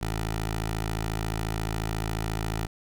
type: tone with notch filter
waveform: 10% pulse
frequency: 54.2 Hz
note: A1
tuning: 25 cents flat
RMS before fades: -30 dBFS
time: 0.01-2.67 s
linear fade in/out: 10 ms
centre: 240 Hz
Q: 1.4
effects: none